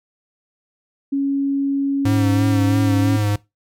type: tone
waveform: sine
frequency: 277.2 Hz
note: C#4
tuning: in tune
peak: -16 dBFS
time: 1.12-3.17 s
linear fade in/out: 10 ms
type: tone with vibrato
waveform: square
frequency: 104.9 Hz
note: G#2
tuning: 18 cents sharp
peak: -17 dBFS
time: 2.05-3.36 s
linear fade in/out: 5 ms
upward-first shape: sine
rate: 3 Hz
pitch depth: 35 cents each way
effects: noise-tail reverb RT60 0.2 s tail -20 dB re dry + MP3 96 kbps